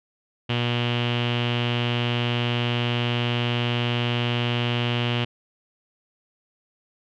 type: tone with low-pass filter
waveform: sawtooth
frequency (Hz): 120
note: B2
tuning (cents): -49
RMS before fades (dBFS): -24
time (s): 0.49-5.25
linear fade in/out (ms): 10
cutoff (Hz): 3000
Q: 6.1
effects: none